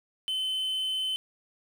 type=tone; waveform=triangle; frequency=3055 Hz; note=G7; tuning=45 cents flat; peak=-26 dBFS; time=0.28-1.16 s; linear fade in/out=0 ms; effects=9-bit